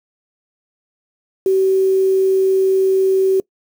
sine tone with quantisation, 382 Hz, G4, 45 cents flat, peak -11 dBFS, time 1.46-3.4 s, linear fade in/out 2 ms, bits 6, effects noise-tail reverb RT60 0.1 s tail -23 dB re dry

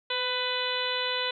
harmonic tone with a mistuned harmonic, 498.3 Hz, B4, 15 cents sharp, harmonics 1 / 2 / 3 / 4 / 5 / 6 / 7 / 8, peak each -34 / -35 / -36 / -37 / -37 / -34 / -34 / -35 dBFS, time 0.1-1.31 s, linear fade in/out 5 ms, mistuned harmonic 1, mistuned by +21 cents, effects none

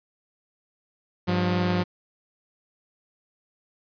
sawtooth tone pair together, 100.24 / 178.6 Hz, G2 / F3, +39 / +39 cents, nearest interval minor seventh, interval 1000 cents, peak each -23 / -19 dBFS, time 1.27-1.84 s, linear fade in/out 20 ms, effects resampled to 11025 Hz

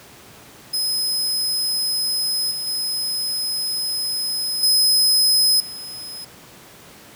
sawtooth tone with level steps, 5080 Hz, D#8, 35 cents sharp, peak -17 / -22 / -19 / -11 / -29 dBFS, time 0.73-6.25 s, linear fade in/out 10 ms, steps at 2.51 / 2.67 / 4.63 / 5.6 s, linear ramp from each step 2 ms, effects pink hiss -44 dBFS RMS until 7.15 s + high-pass 100 Hz 12 dB/octave

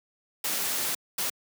white noise bursts at uneven times, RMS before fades -29 dBFS, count 2, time 0.44-0.95 / 1.18-1.3 s, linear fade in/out 5 ms, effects high-pass 150 Hz 12 dB/octave

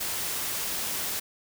white noise, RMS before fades -31 dBFS, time 0-1.2 s, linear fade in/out 10 ms, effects none

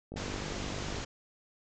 click train, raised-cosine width 2 ms, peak -28 dBFS, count 44, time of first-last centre 0.12-0.985 s, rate 49.7 Hz
pink low-pass noise, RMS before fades -39 dBFS, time 0.16-1.05 s, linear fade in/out 10 ms, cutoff 7400 Hz, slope 96 dB/octave
effects none

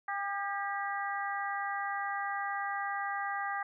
harmonic tone with a mistuned harmonic, 400.5 Hz, G4, 37 cents sharp, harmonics 2 / 3 / 4 / 5, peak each -36 / -38 / -39 / -40 dBFS, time 0.08-3.63 s, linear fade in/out 5 ms, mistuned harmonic 5, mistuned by -53 cents, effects none

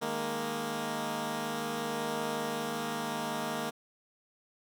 10% pulse chord, D# suspended fourth, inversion none, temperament equal, 155.56 / 207.7 / 233.1 Hz, D#3 / G#3 / A#3, 0 / 0 / 0 cents, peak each -32 / -31 / -26 dBFS, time 0.01-3.71 s, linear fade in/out 20 ms, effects none

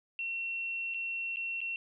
sine tone with dropouts, 2720 Hz, F7, 46 cents flat, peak -33 dBFS, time 0.19-1.76 s, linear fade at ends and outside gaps 1 ms, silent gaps 0.939-0.944 / 1.36-1.369 / 1.606-1.614 s, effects none

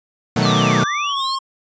sawtooth chord, B dominant seventh, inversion none, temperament equal, 123.47 / 155.56 / 185 / 220 Hz, B2 / D#3 / F#3 / A3, 0 / 0 / 0 / 0 cents, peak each -16 dBFS, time 0.36-0.84 s, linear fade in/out 5 ms
sine linear two-way sweep, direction down then up, 4484 to 1396.9 to 4484 Hz, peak -23 dBFS, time 0.42-1.36 s, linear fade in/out 10 ms, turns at 0.82 s
square tone with pitch glide, 1174.7 to 1071 Hz, D6 to C6, 0 to +40 cents, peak -21 dBFS, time 0.45-1.39 s, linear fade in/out 10 ms, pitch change -160 cents, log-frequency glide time 1.02-1.23 s
effects resampled to 16000 Hz

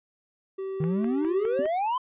triangle tone, 385 Hz, G4, 31 cents flat, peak -28 dBFS, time 0.58-1.67 s, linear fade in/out 10 ms
triangle exponential sweep, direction up, 150.6 to 1046.5 Hz, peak -22 dBFS, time 0.8-1.98 s, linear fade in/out 5 ms
click train, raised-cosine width 0.5 ms, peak -25 dBFS, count 5, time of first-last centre 0.84-1.656 s, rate 4.9 Hz
sine tone with exponential decay, 261 Hz, C4, 4 cents flat, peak -24 dBFS, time 1.59-1.69 s, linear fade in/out 2 ms, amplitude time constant 21 ms
effects resampled to 8000 Hz

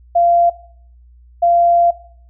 sine tone bursts at uneven times, 690 Hz, F5, 21 cents flat, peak -9 dBFS, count 2, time 0.15-0.5 / 1.42-1.91 s, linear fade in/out 10 ms, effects noise-tail reverb RT60 0.6 s tail -18 dB re dry + added 60 Hz sine -42 dBFS peak until 2.29 s

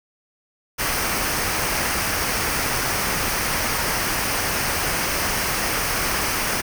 pink noise with comb filter, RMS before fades -23 dBFS, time 0.78-6.62 s, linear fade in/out 20 ms, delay 0.27 ms, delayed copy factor -0.5, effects none

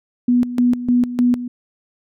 sine tone with tremolo, 245 Hz, B3, 14 cents flat, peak -11 dBFS, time 0.28-1.48 s, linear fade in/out 5 ms, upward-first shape square, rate 3.3 Hz, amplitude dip 75%, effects none

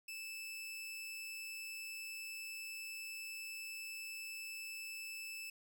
sawtooth tone with amplitude modulation, 2630 Hz, E7, 5 cents flat, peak -40 dBFS, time 0.08-5.5 s, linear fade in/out 5 ms, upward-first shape sine, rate 190 Hz, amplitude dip 25%, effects 12-bit

